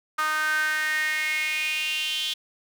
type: tone with high-pass filter sweep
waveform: sawtooth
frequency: 308.5 Hz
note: D#4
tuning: 15 cents flat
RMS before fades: -26 dBFS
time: 0.18-2.34 s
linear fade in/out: 10 ms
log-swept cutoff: 1300 to 3300 Hz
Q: 7.2
effects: none